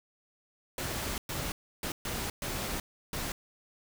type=noise bursts at uneven times; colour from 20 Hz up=pink; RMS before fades=-35 dBFS; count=6; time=0.78-1.18 / 1.29-1.52 / 1.83-1.92 / 2.05-2.3 / 2.42-2.8 / 3.13-3.32 s; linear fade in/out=2 ms; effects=none